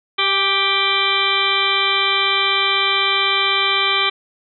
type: harmonic tone with a mistuned harmonic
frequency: 392 Hz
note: G4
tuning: in tune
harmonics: 1 / 2 / 3 / 4 / 5 / 6 / 8 / 9 / 10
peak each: -27 / -29 / -21 / -29 / -27 / -20 / -21 / -24 / -25 dBFS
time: 0.18-4.1 s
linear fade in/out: 10 ms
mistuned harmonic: 2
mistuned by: +37 cents
effects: none